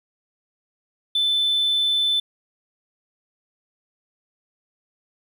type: tone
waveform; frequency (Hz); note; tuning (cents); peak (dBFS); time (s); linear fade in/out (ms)
triangle; 3520; A7; 0; -15; 1.15-2.2; 5
effects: tanh soft clip ceiling -14 dBFS + 9-bit